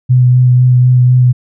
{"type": "tone with vibrato", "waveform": "sine", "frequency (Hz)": 125.5, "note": "B2", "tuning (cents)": 28, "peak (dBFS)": -4, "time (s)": [0.09, 1.33], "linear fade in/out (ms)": 20, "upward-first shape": "sine", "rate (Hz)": 4, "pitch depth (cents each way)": 15, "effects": []}